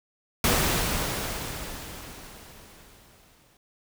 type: noise with exponential decay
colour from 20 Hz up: pink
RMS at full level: -21 dBFS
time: 0.44-3.57 s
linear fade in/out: 2 ms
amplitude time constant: 680 ms
effects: none